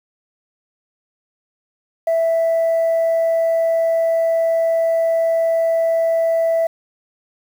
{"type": "tone", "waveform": "sine", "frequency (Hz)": 659.3, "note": "E5", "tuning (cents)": 0, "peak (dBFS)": -12, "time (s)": [2.07, 6.67], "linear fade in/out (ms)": 5, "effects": ["tanh soft clip ceiling -12 dBFS", "7-bit"]}